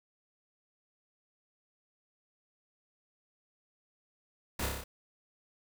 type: noise with echo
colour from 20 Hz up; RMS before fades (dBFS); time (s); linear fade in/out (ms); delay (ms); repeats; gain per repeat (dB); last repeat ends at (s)
pink; -35; 4.59-4.66; 5; 30; 6; -2; 4.84
effects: none